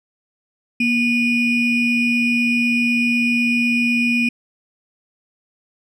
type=ring-modulated tone; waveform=triangle; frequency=1348 Hz; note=E6; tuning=38 cents sharp; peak=-10 dBFS; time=0.8-4.29 s; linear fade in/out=5 ms; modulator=1110 Hz; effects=none